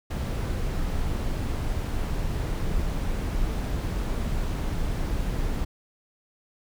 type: noise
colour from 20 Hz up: brown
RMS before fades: -27 dBFS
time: 0.1-5.65 s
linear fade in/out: 10 ms
effects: none